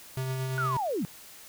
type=tone with tremolo; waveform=square; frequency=130.81 Hz; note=C3; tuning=in tune; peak=-29 dBFS; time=0.17-0.77 s; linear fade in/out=2 ms; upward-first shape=triangle; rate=8.8 Hz; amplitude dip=30%
type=linear sweep; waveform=sine; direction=down; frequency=1480 to 146.83 Hz; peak=-27 dBFS; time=0.58-1.05 s; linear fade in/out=0 ms
effects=white hiss -49 dBFS RMS until 1.48 s